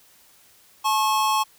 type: tone pair together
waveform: square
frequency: 862.8 / 1087 Hz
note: A5 / C#6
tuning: -34 / -34 cents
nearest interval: major third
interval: 400 cents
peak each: -23 / -22 dBFS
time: 0.84-1.44 s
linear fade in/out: 20 ms
effects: white hiss -55 dBFS RMS until 1.58 s